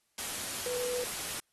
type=tone in noise; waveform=sine; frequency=493.9 Hz; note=B4; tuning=in tune; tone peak=-33 dBFS; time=0.66-1.04 s; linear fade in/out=2 ms; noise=white; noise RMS=-37 dBFS; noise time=0.18-1.4 s; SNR=+1 dB; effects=white hiss -75 dBFS RMS until 1.52 s + AAC 32 kbps